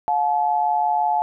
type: tone pair together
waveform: sine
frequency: 715.3 / 861 Hz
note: F5 / A5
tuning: +41 / -38 cents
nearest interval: minor third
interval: 321 cents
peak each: -21 / -19 dBFS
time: 0.08-1.22 s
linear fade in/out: 0 ms
effects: none